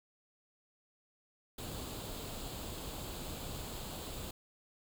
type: noise with comb filter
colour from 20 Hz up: pink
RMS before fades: -43 dBFS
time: 1.58-4.31 s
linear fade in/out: 5 ms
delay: 0.26 ms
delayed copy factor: +0.55
effects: none